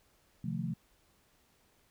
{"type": "chord", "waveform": "sine", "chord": "F dominant seventh", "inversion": "second", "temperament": "equal", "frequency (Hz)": [130.81, 155.56, 174.61, 220], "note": ["C3", "Eb3", "F3", "A3"], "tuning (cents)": [0, 0, 0, 0], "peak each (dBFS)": [-39, -40, -37, -39], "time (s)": [0.44, 0.74], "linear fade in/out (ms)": 5, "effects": ["pink hiss -69 dBFS RMS until 1.9 s"]}